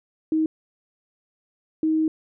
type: tone bursts at uneven times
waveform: sine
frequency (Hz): 315.5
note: D#4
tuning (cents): +24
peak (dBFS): -18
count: 2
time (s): 0.32-0.46 / 1.83-2.08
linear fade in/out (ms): 2
effects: none